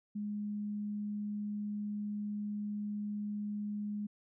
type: tone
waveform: sine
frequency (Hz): 207.7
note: G#3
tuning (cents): 0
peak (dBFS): -35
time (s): 0.15-4.07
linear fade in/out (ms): 10
effects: none